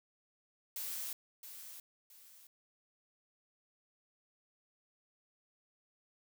blue noise with echo, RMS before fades -41 dBFS, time 0.76-1.13 s, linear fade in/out 2 ms, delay 670 ms, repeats 2, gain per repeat -9 dB, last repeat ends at 2.47 s, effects none

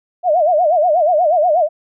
sine tone with vibrato, 659.3 Hz, E5, in tune, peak -10 dBFS, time 0.23-1.69 s, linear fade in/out 50 ms, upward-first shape sine, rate 8.3 Hz, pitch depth 190 cents each way, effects none

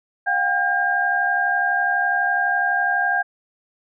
sine tone cluster, 717 / 789 / 1608 Hz, F5 / G5 / G6, +45 / +11 / +44 cents, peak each -24 / -24 / -19 dBFS, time 0.26-3.23 s, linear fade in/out 20 ms, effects none

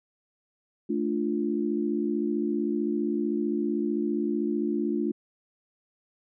sine chord, D minor, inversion second, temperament equal, 220 / 293.7 / 349.2 Hz, A3 / D4 / F4, 0 / 0 / 0 cents, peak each -29 dBFS, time 0.89-5.12 s, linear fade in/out 10 ms, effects none

